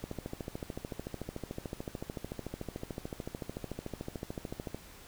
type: click train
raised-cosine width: 2 ms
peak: -24 dBFS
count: 65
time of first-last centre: 0.04-4.746 s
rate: 13.6 Hz
effects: pink hiss -53 dBFS RMS until 5.07 s